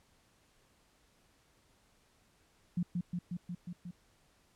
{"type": "tone with echo", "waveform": "sine", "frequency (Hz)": 175.8, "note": "F3", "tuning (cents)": 12, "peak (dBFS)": -29, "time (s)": [2.77, 2.83], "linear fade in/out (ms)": 5, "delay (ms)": 180, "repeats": 6, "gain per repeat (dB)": -2, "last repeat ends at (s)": 3.91, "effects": ["pink hiss -69 dBFS RMS until 4.55 s", "low-pass 11000 Hz 12 dB/octave"]}